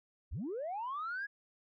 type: linear sweep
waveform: sine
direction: up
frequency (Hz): 38.43 to 1690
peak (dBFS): -35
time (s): 0.31-1.27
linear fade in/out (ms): 20
effects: tanh soft clip ceiling -33 dBFS